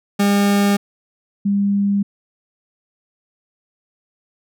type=tone pair in turn; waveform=40% pulse / sine; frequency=201.7 / 200.6 Hz; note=G3 / G3; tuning=+50 / +40 cents; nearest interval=unison; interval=10 cents; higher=first; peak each=-12 / -14 dBFS; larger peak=first; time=0.19-0.77 / 1.45-2.03 s; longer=neither; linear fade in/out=10 ms; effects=none